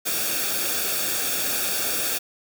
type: noise with comb filter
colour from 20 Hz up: white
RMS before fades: -25 dBFS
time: 0.05-2.19 s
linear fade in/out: 20 ms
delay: 0.99 ms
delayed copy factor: -0.65
effects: none